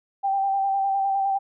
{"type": "tone with vibrato", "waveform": "sine", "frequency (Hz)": 784, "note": "G5", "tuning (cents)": 0, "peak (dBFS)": -20, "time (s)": [0.23, 1.39], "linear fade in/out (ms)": 20, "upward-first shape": "square", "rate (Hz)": 9.8, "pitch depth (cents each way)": 20, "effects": []}